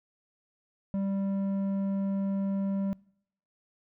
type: tone with low-pass filter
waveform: square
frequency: 196 Hz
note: G3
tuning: in tune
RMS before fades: -30 dBFS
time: 0.94-2.93 s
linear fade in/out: 0 ms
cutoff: 560 Hz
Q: 0.67
effects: noise-tail reverb RT60 0.7 s tail -25 dB re dry